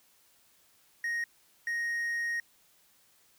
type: tone bursts at uneven times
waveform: triangle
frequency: 1870 Hz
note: A#6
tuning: 5 cents sharp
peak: -28 dBFS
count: 2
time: 1.04-1.24 / 1.67-2.4 s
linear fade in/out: 2 ms
effects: white hiss -65 dBFS RMS until 3.38 s